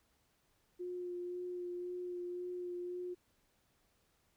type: tone with vibrato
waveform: sine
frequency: 356.3 Hz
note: F4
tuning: 35 cents sharp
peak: -39 dBFS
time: 0.79-3.15 s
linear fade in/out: 20 ms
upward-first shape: sine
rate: 1.9 Hz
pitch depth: 14 cents each way
effects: pink hiss -75 dBFS RMS until 4.36 s